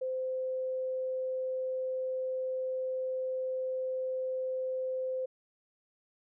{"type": "tone", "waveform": "sine", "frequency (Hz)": 517, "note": "C5", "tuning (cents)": -21, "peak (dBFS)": -31, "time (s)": [0.01, 5.26], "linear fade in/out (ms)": 10, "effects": []}